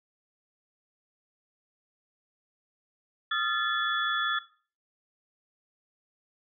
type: tone cluster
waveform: sine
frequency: 1245 / 1370 / 1738 / 3418 Hz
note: D#6 / F6 / A6 / G#7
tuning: +1 / -34 / -22 / +49 cents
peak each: -34 / -31 / -30 / -32 dBFS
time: 3.31-4.39 s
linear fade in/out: 5 ms
effects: noise-tail reverb RT60 0.4 s tail -17 dB re dry